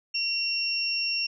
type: tone pair together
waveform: sine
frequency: 2740 / 5480 Hz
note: F7 / F8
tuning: -34 / -34 cents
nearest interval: octave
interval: 1200 cents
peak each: -29 / -27 dBFS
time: 0.14-1.27 s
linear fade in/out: 10 ms
effects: none